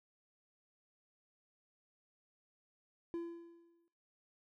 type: tone with exponential decay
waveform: triangle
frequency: 338.8 Hz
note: E4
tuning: 48 cents sharp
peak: -34 dBFS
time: 3.14-3.88 s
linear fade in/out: 0 ms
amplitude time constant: 160 ms
effects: noise-tail reverb RT60 0.9 s tail -22 dB re dry